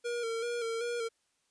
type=tone with vibrato; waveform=square; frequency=466.2 Hz; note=A#4; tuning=in tune; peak=-33 dBFS; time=0.04-1.09 s; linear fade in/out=20 ms; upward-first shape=square; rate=2.6 Hz; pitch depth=39 cents each way; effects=white hiss -75 dBFS RMS until 1.5 s + resampled to 22050 Hz